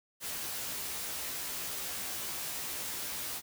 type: noise with comb filter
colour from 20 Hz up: white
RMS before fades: -38 dBFS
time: 0.2-3.42 s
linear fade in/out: 50 ms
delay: 15 ms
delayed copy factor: +0.7
effects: none